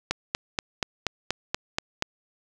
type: click train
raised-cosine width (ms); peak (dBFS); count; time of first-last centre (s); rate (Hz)
0.2; -7; 9; 0.11-2.024; 4.18
effects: none